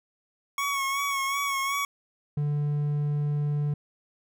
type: tone with vibrato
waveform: 25% pulse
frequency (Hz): 1108.7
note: C#6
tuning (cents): 0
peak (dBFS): -22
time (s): 0.58-1.85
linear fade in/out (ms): 2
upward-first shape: sine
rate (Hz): 2.7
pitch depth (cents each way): 36
type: tone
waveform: triangle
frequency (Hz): 146.83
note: D3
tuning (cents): 0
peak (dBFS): -22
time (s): 2.37-3.74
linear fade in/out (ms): 5
effects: none